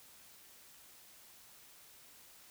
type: silence
effects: white hiss -59 dBFS RMS until 2.5 s